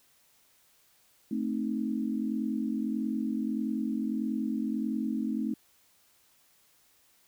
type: chord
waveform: sine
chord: A diminished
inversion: none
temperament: equal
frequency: 220 / 261.6 / 311.1 Hz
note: A3 / C4 / Eb4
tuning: 0 / 0 / 0 cents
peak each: -31 / -33 / -35 dBFS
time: 1.31-5.54 s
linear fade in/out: 5 ms
effects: white hiss -65 dBFS RMS until 7.27 s

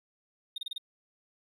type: tone bursts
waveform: triangle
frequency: 3692 Hz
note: A#7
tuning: 17 cents flat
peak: -32 dBFS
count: 5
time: 0.56-0.781 s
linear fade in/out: 5 ms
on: 21 ms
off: 29 ms
effects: none

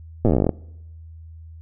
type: slowing click train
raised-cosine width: 2 ms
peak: -5 dBFS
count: 17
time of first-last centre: 0.25-0.493 s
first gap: 8 ms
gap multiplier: 1.08
effects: noise-tail reverb RT60 0.9 s tail -24 dB re dry + added 81 Hz sine -38 dBFS peak until 1.61 s

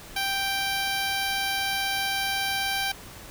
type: tone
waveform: 10% pulse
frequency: 784 Hz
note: G5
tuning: in tune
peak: -17 dBFS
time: 0.16-2.92 s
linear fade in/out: 5 ms
effects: pink hiss -44 dBFS RMS until 3.3 s

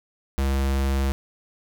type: tone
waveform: square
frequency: 67.8 Hz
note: C#2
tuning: 38 cents flat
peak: -21 dBFS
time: 0.38-1.12 s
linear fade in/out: 0 ms
effects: none

